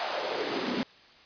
pink noise with high-pass filter sweep, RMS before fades -31 dBFS, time 0-0.83 s, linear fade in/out 0 ms, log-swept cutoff 750 to 220 Hz, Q 3.1, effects white hiss -55 dBFS RMS until 1.25 s + resampled to 11025 Hz

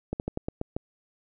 slowing click train, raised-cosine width 2 ms, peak -16 dBFS, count 7, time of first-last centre 0.13-0.765 s, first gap 69 ms, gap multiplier 1.17, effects none

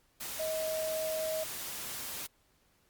sine tone in noise, 632 Hz, D#5, 27 cents sharp, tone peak -32 dBFS, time 0.39-1.44 s, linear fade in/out 10 ms, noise white, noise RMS -40 dBFS, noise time 0.2-2.27 s, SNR +5 dB, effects pink hiss -70 dBFS RMS until 2.89 s + Opus 48 kbps

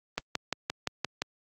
click train, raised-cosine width 0.2 ms, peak -11 dBFS, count 7, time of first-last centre 0.18-1.22 s, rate 5.77 Hz, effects high-pass 100 Hz 12 dB/octave + Opus 32 kbps

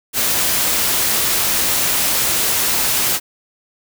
white noise, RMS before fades -17 dBFS, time 0.13-3.2 s, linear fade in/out 50 ms, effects none

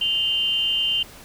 sine tone pair together, 2818 / 3090 Hz, F7 / G7, +15 / -26 cents, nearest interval major second, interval 159 cents, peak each -22 dBFS, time 0.01-1.03 s, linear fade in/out 5 ms, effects pink hiss -44 dBFS RMS until 1.24 s

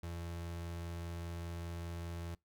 35% pulse tone, 85 Hz, F2, 46 cents flat, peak -39 dBFS, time 0.03-2.35 s, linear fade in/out 5 ms, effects noise-tail reverb RT60 0.2 s tail -26 dB re dry

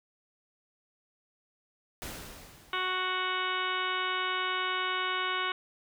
pink noise with exponential decay, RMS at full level -38 dBFS, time 2.02-3.4 s, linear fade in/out 0 ms, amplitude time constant 300 ms
harmonic tone, 370 Hz, F#4, in tune, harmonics 1 / 2 / 3 / 4 / 5 / 6 / 7 / 8 / 9 / 10, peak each -40 / -43 / -33 / -35 / -43 / -37 / -46 / -37 / -46 / -41 dBFS, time 2.73-5.52 s, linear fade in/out 2 ms
effects none

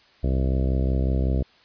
harmonic tone, 65.41 Hz, C2, in tune, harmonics 1 / 2 / 3 / 4 / 5 / 6 / 7 / 8 / 9 / 10, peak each -21 / -27 / -31 / -33 / -35 / -37 / -38 / -39 / -40 / -41 dBFS, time 0.23-1.43 s, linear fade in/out 10 ms, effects white hiss -56 dBFS RMS until 1.64 s + resampled to 11025 Hz

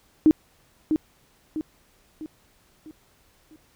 sine tone with echo, 311.1 Hz, D#4, in tune, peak -11 dBFS, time 0.26-0.31 s, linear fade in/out 0 ms, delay 650 ms, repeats 5, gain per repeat -7 dB, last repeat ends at 3.56 s, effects pink hiss -61 dBFS RMS until 3.75 s

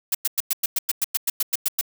blue noise bursts, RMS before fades -21 dBFS, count 14, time 0.12-1.812 s, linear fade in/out 5 ms, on 28 ms, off 100 ms, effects none

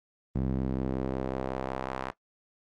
sawtooth tone with band-pass filter sweep, 65.41 Hz, C2, in tune, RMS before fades -32 dBFS, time 0.35-2.11 s, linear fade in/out 5 ms, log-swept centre 180 to 1100 Hz, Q 1.1, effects noise-tail reverb RT60 0.1 s tail -19 dB re dry + Opus 24 kbps

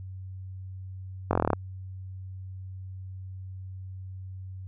slowing click train, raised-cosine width 1 ms, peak -9 dBFS, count 10, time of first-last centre 1.31-1.532 s, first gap 21 ms, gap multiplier 1.04, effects added 94 Hz sine -37 dBFS peak until 4.67 s

